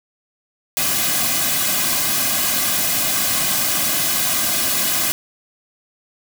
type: noise with comb filter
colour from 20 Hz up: white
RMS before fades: -19 dBFS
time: 0.77-5.12 s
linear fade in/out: 0 ms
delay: 2.2 ms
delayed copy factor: -0.75
effects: none